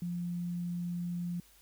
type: tone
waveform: sine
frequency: 174.61 Hz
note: F3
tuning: in tune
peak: -33 dBFS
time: 0.02-1.4 s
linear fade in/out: 2 ms
effects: added 50 Hz sine -66 dBFS peak until 1.61 s + white hiss -62 dBFS RMS until 1.61 s